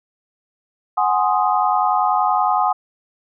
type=chord; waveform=sine; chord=Ab dominant seventh; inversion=third; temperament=equal; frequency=740 / 830.6 / 1046.5 / 1244.5 Hz; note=Gb5 / Ab5 / C6 / Eb6; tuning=0 / 0 / 0 / 0 cents; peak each=-19 / -19 / -22 / -21 dBFS; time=0.97-2.73 s; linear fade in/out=10 ms; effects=none